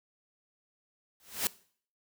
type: noise with exponential growth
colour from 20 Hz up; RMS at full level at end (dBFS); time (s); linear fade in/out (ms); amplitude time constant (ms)
white; -26; 1.2-1.47; 1; 57
effects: noise-tail reverb RT60 0.5 s tail -20 dB re dry